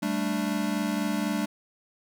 square chord, G suspended second, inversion none, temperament equal, 196 / 220 / 293.7 Hz, G3 / A3 / D4, 0 / 0 / 0 cents, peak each -31 dBFS, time 0.02-1.46 s, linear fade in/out 10 ms, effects none

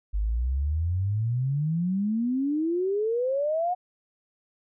sine exponential sweep, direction up, 49 to 737 Hz, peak -23 dBFS, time 0.13-3.75 s, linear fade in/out 20 ms, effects none

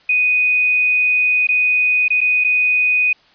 sine tone with dropouts, 2489 Hz, D#7, in tune, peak -12 dBFS, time 0.09-3.13 s, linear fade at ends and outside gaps 5 ms, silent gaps 1.471-1.488 / 2.082-2.103 / 2.207-2.213 / 2.44-2.445 s, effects white hiss -52 dBFS RMS until 3.34 s + resampled to 11025 Hz

